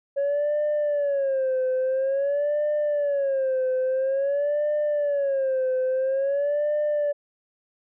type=tone with vibrato; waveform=sine; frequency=554.4 Hz; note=C#5; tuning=in tune; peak=-19 dBFS; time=0.16-7.13 s; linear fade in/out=20 ms; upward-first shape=sine; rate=0.49 Hz; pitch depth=130 cents each way; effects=tanh soft clip ceiling -19 dBFS